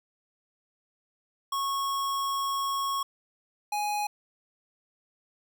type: tone pair in turn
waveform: square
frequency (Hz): 1100 / 831.5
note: C#6 / G#5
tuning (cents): -14 / +2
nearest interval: perfect fourth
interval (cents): 484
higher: first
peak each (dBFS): -28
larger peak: neither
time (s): 1.52-3.03 / 3.72-4.07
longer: first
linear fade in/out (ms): 5
effects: none